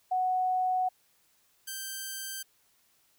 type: tone pair in turn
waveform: sine / 5% pulse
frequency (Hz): 740 / 1564.2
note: F#5 / G6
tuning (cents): 0 / -4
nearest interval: octave + minor second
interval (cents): 1296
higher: second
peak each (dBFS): -25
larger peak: neither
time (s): 0.11-0.89 / 1.67-2.43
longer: first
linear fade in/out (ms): 10
effects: white hiss -68 dBFS RMS until 3.18 s